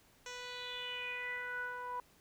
10% pulse tone with low-pass filter sweep, 493.9 Hz, B4, in tune, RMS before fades -42 dBFS, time 0.26-2 s, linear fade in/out 2 ms, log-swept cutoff 5700 to 1000 Hz, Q 5.6, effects pink hiss -66 dBFS RMS until 2.2 s

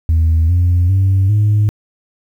sine tone with pitch steps, 80.9 / 88.22 / 96.21 / 104.91 Hz, E2 / F2 / G2 / G#2, -32 / +18 / -32 / +18 cents, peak -7 dBFS, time 0.09-1.69 s, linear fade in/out 0 ms, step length 400 ms, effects tanh soft clip ceiling -7 dBFS + 8-bit

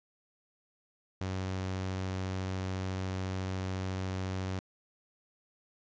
sawtooth tone, 94 Hz, F#2, 28 cents sharp, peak -29 dBFS, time 1.21-4.59 s, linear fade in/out 0 ms, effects resampled to 16000 Hz + 11-bit

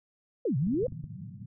sine exponential two-way sweep, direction down then up, 547 to 121 to 547 Hz, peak -25 dBFS, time 0.45-0.87 s, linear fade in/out 5 ms, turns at 0.57 s
pink band-pass noise, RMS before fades -42 dBFS, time 0.62-1.46 s, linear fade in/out 5 ms, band 110 to 190 Hz, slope 48 dB/octave
clicks, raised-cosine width 5 ms, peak -28 dBFS, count 6, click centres 0.669 / 0.743 / 0.832 / 0.883 / 0.923 / 1.041 s
effects none

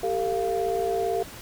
sine tone cluster, 392.9 / 450.8 / 695 Hz, G4 / A4 / F5, +4 / +42 / -9 cents, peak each -27 dBFS, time 0.03-1.23 s, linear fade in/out 5 ms, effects tanh soft clip ceiling -14 dBFS + pink hiss -42 dBFS RMS until 1.41 s

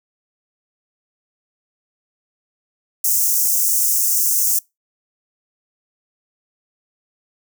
white high-pass noise, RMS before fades -17 dBFS, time 3.04-4.59 s, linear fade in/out 5 ms, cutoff 5800 Hz, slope 48 dB/octave, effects noise-tail reverb RT60 0.2 s tail -24 dB re dry

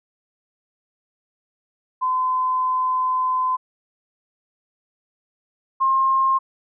sine tone pair in turn, 1023 / 1064.9 Hz, C6 / C6, -39 / +30 cents, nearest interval minor second, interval 69 cents, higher second, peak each -18 / -15 dBFS, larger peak second, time 2.01-3.57 / 5.8-6.39 s, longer first, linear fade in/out 20 ms, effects none

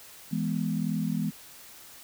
sine chord, E major, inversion none, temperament equal, 164.81 / 207.7 / 246.9 Hz, E3 / G#3 / B3, 0 / 0 / 0 cents, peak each -30 / -30 / -32 dBFS, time 0.31-1.31 s, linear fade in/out 20 ms, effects white hiss -49 dBFS RMS until 2.03 s

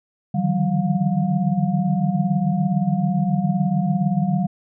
sine tone cluster, 147.2 / 154.2 / 173.5 / 191.2 / 710 Hz, D3 / D#3 / F3 / G3 / F5, +4 / -15 / -11 / -43 / +28 cents, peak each -27 / -24 / -24 / -20 / -29 dBFS, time 0.34-4.47 s, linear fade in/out 10 ms, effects none

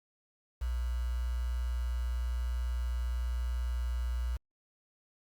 sine tone with quantisation, 60.5 Hz, B1, 35 cents flat, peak -30 dBFS, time 0.61-4.37 s, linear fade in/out 10 ms, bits 8, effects Opus 48 kbps

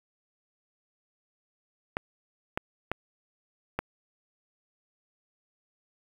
clicks, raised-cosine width 0.5 ms, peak -13 dBFS, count 4, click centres 1.969 / 2.575 / 2.916 / 3.79 s, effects 7-bit

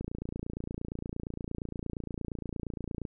click train, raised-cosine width 3 ms, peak -23 dBFS, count 88, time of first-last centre 0.01-3.052 s, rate 28.6 Hz, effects none

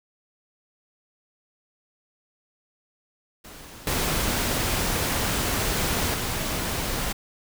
pink noise with level steps, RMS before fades -43 / -25 / -28 dBFS, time 3.44-7.13 s, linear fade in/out 10 ms, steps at 3.87 / 6.14 s, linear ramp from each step 2 ms, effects none

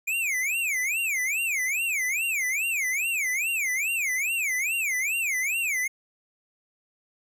square tone with vibrato, 2349 Hz, D7, in tune, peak -25 dBFS, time 0.07-5.88 s, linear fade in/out 10 ms, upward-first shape sine, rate 2.4 Hz, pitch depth 290 cents each way, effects none

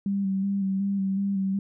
sine tone with vibrato, 195.6 Hz, G3, 4 cents flat, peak -23 dBFS, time 0.06-1.59 s, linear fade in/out 2 ms, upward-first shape square, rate 2.7 Hz, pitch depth 25 cents each way, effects none

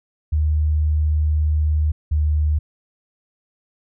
sine tone pair in turn, 76.4 / 75.78 Hz, D#2 / D#2, -31 / -45 cents, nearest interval unison, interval 14 cents, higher first, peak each -15 dBFS, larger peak neither, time 0.32-1.92 / 2.11-2.59 s, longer first, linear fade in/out 10 ms, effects none

